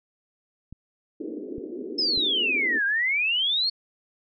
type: clicks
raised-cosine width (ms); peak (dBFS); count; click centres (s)
5; -28; 3; 0.726 / 1.582 / 2.175
type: band-pass noise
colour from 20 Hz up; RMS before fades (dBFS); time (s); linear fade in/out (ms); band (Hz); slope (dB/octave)
pink; -35; 1.2-2.79; 5; 250 to 450; 48
type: exponential two-way sweep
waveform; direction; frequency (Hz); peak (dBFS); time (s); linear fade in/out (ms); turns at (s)
sine; down then up; 5274 to 1578 to 4415; -21; 1.98-3.7; 10; 2.85
effects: none